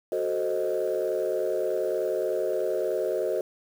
sine chord, F# diminished seventh, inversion none, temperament equal, 370 / 440 / 523.3 / 622.3 Hz, F#4 / A4 / C5 / Eb5, 0 / 0 / 0 / 0 cents, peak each -29 dBFS, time 0.12-3.41 s, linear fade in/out 2 ms, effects tanh soft clip ceiling -18 dBFS + 8-bit

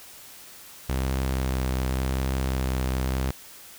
sawtooth tone with vibrato, 65.2 Hz, C2, 5 cents flat, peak -20 dBFS, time 0.89-3.31 s, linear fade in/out 5 ms, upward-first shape sine, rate 0.89 Hz, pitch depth 18 cents each way, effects white hiss -46 dBFS RMS until 3.78 s

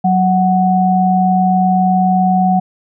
sine tone pair together, 185.5 / 742 Hz, F#3 / F#5, +5 / +5 cents, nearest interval 2 octaves, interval 2400 cents, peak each -12 dBFS, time 0.04-2.6 s, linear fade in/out 10 ms, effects none

